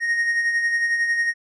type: tone with tremolo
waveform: triangle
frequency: 1864.7 Hz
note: A#6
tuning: in tune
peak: -15 dBFS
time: 0-1.34 s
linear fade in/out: 50 ms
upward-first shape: sine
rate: 11 Hz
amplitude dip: 45%
effects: resampled to 22050 Hz